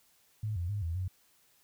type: tone with pitch steps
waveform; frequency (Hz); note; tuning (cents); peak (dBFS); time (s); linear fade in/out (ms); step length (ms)
sine; 107.3 / 86.8 / 102.9 / 83 / 92.7; A2 / F2 / G#2 / E2 / F#2; -43 / -10 / -16 / +12 / +4; -31; 0.43-1.08; 5; 130
effects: white hiss -67 dBFS RMS until 1.63 s